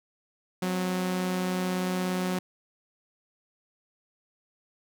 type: tone pair together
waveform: sawtooth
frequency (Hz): 183.32 / 260.8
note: F#3 / C4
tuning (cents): -16 / -5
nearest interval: tritone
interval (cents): 611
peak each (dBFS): -23 / -34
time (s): 0.62-2.39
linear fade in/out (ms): 5
effects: none